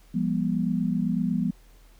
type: tone cluster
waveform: sine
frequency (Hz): 172 / 200 / 241.8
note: F3 / G3 / B3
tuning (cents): -26 / +35 / -36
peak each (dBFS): -27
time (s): 0.14-1.51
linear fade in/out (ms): 10
effects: added 40 Hz sine -51 dBFS peak until 1.99 s + pink hiss -60 dBFS RMS until 1.99 s